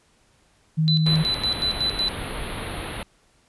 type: tone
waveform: sine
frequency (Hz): 157.7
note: D#3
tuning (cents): +24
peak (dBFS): -17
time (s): 0.77-1.24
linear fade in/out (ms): 20
type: tone with tremolo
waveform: sine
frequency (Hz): 4002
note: B7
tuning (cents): +22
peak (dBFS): -20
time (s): 0.88-2.09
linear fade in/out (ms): 0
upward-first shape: square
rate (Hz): 5.4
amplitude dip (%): 75
type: band-stop noise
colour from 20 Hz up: pink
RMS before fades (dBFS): -31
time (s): 1.06-3.03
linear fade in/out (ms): 2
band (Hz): 4200 to 9600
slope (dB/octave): 96
effects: pink hiss -61 dBFS RMS until 3.48 s + resampled to 24000 Hz